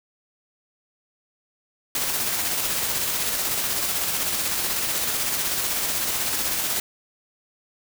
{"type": "noise with tremolo", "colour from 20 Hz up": "white", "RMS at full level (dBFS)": -24, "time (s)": [1.95, 6.8], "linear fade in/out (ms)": 2, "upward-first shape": "square", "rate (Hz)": 16, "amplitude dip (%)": 25, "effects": []}